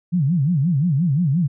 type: tone with vibrato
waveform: sine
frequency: 155.56 Hz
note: D#3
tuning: in tune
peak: -15 dBFS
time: 0.12-1.48 s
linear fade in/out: 20 ms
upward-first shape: sine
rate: 5.7 Hz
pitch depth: 280 cents each way
effects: none